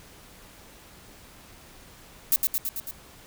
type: noise with echo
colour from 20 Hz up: violet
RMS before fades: -20 dBFS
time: 2.32-2.36 s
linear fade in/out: 0 ms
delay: 110 ms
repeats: 5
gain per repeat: -3 dB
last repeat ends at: 2.91 s
effects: pink hiss -50 dBFS RMS until 3.26 s